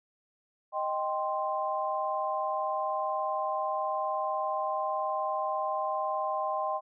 sine chord, C minor, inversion first, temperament equal, 622.3 / 784 / 1046.5 Hz, Eb5 / G5 / C6, 0 / 0 / 0 cents, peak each -33 / -33 / -32 dBFS, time 0.72-6.81 s, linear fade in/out 50 ms, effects none

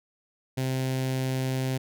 sawtooth tone with notch filter, 130.81 Hz, C3, in tune, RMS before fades -28 dBFS, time 0.57-1.78 s, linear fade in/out 10 ms, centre 1200 Hz, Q 1.5, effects none

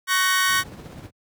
sawtooth chord, F# major, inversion second, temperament equal with one note detuned, 1108.7 / 1507.6 / 1864.7 Hz, C#6 / F#6 / A#6, 0 / +32 / 0 cents, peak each -19 dBFS, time 0.07-0.64 s, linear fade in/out 50 ms
brown noise with tremolo, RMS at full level -32 dBFS, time 0.47-1.11 s, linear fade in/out 50 ms, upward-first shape triangle, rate 16 Hz, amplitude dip 45%
effects high-pass 100 Hz 12 dB/octave

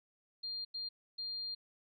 sine tone bursts at uneven times, 4200 Hz, C8, 6 cents sharp, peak -38 dBFS, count 3, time 0.43-0.65 / 0.74-0.89 / 1.18-1.55 s, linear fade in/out 10 ms, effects none

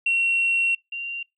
sine tone pair in turn, 2732 / 2767 Hz, F7 / F7, -39 / -17 cents, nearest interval unison, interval 22 cents, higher second, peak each -17 / -28 dBFS, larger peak first, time 0.06-0.75 / 0.92-1.23 s, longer first, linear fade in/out 5 ms, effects noise-tail reverb RT60 0.2 s tail -26 dB re dry + tanh soft clip ceiling -14 dBFS

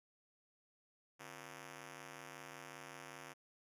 5% pulse ring-modulated tone, 207.7 Hz, G#3, in tune, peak -36 dBFS, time 1.19-3.34 s, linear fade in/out 20 ms, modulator 61.2 Hz, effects resampled to 32000 Hz

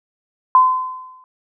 sine tone with exponential decay, 1025 Hz, C6, 36 cents flat, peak -5 dBFS, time 0.55-1.24 s, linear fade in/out 1 ms, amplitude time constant 150 ms, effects none

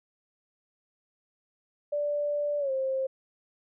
sine tone with pitch glide, 585 to 530.3 Hz, D5 to C5, -7 to +23 cents, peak -26 dBFS, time 1.92-3.07 s, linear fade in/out 10 ms, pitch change -170 cents, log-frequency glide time 2.59-2.71 s, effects none

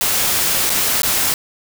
white noise with dropouts, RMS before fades -17 dBFS, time 0.01-1.34 s, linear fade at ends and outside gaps 1 ms, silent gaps 0.696-0.701 / 1.02-1.032 s, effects none

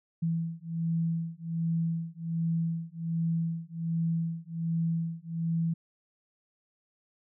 sine beating tone pair, 164.81 / 166.11 Hz, E3 / E3, 0 / +14 cents, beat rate 1.3 Hz, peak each -31 dBFS, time 0.22-5.74 s, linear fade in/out 10 ms, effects none

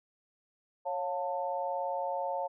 sine tone cluster, 551 / 709 / 890 Hz, C#5 / F5 / A5, -11 / +26 / +20 cents, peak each -35 / -36 / -35 dBFS, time 0.85-2.48 s, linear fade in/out 20 ms, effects none

